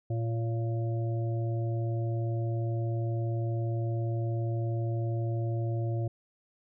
harmonic tone with a mistuned harmonic, 115 Hz, A#2, 23 cents flat, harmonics 1 / 3 / 5 / 6, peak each -28 / -38 / -42 / -44 dBFS, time 0.1-6.08 s, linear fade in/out 5 ms, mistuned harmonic 5, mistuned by -23 cents, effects none

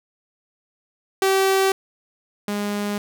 sawtooth tone pair in turn, 385.5 / 205.4 Hz, G4 / G#3, -29 / -19 cents, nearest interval major seventh, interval 1090 cents, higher first, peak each -12 / -19 dBFS, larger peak first, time 1.22-1.72 / 2.48-2.98 s, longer neither, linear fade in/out 2 ms, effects none

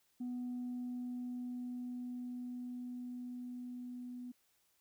sine tone with level ramp, 246.9 Hz, B3, in tune, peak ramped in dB -36 to -43 dBFS, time 0.2-4.32 s, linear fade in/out 10 ms, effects tanh soft clip ceiling -36 dBFS + white hiss -75 dBFS RMS until 4.8 s

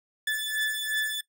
30% pulse beating tone pair, 1739 / 1741.8 Hz, A6 / A6, -21 / -18 cents, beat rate 2.8 Hz, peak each -28 / -27 dBFS, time 0.27-1.21 s, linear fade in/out 5 ms, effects noise-tail reverb RT60 0.1 s tail -19 dB re dry

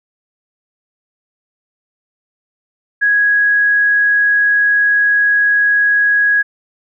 sine tone, 1661 Hz, G#6, in tune, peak -9 dBFS, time 3.01-6.43 s, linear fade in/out 20 ms, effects none

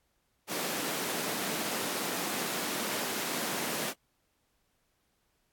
pink high-pass noise, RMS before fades -34 dBFS, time 0.47-3.94 s, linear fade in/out 50 ms, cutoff 190 Hz, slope 24 dB/octave, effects pink hiss -75 dBFS RMS until 5.52 s + AAC 64 kbps

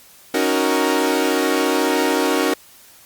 sawtooth chord, D# minor seventh, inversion third, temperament equal, 277.2 / 311.1 / 370 / 466.2 Hz, C#4 / D#4 / F#4 / A#4, 0 / 0 / 0 / 0 cents, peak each -18 dBFS, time 0.34-2.54 s, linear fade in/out 5 ms, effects white hiss -47 dBFS RMS until 3.05 s + Opus 48 kbps

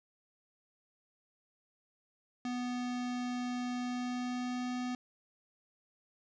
square tone with pitch glide, 246.9 to 248.9 Hz, B3 to B3, 0 to +14 cents, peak -35 dBFS, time 2.45-4.95 s, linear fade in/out 2 ms, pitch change +14 cents, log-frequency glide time 3.79-4.75 s, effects resampled to 16000 Hz + 12-bit

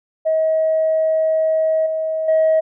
sine tone with level steps, 636 Hz, D#5, 38 cents sharp, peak -13 / -18 / -10 dBFS, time 0.25-2.61 s, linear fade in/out 20 ms, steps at 1.86 / 2.28 s, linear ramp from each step 5 ms, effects tanh soft clip ceiling -9 dBFS

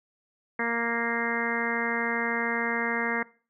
harmonic tone, 233.1 Hz, A#3, in tune, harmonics 1 / 2 / 3 / 4 / 5 / 6 / 7 / 8 / 9, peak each -33 / -33 / -38 / -35 / -37 / -39 / -33 / -33 / -33 dBFS, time 0.59-3.23 s, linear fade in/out 5 ms, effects noise-tail reverb RT60 0.4 s tail -21 dB re dry

